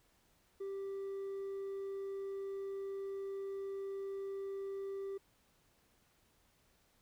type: tone with hard clipping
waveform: sine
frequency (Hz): 392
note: G4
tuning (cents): 0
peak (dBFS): -40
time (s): 0.6-5.18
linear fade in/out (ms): 10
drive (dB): 2
effects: pink hiss -72 dBFS RMS until 7.01 s